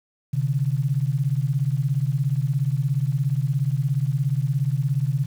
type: beating tone pair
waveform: sine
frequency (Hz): 130.3 / 147.3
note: C3 / D3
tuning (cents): -7 / +6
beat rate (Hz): 17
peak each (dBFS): -22 / -23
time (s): 0.33-5.26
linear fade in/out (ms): 10
effects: 8-bit